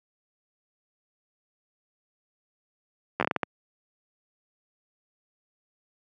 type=slowing click train; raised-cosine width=0.5 ms; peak=-9 dBFS; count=8; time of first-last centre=3.2-3.432 s; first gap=11 ms; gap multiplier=1.36; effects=high-pass 150 Hz 12 dB/octave

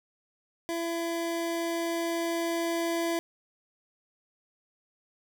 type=tone with level ramp; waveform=25% pulse; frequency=335.9 Hz; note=E4; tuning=33 cents sharp; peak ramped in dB=-26 to -23 dBFS; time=0.69-3.19 s; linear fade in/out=0 ms; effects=none

